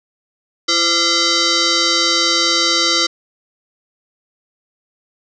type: tone with frequency modulation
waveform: sine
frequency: 337.7 Hz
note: E4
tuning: 42 cents sharp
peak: -12 dBFS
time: 0.68-3.07 s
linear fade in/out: 10 ms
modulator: 855 Hz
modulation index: 6.4
effects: none